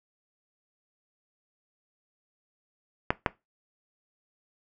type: clicks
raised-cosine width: 0.5 ms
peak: -7 dBFS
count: 2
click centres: 3.105 / 3.262 s
effects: noise-tail reverb RT60 0.2 s tail -18 dB re dry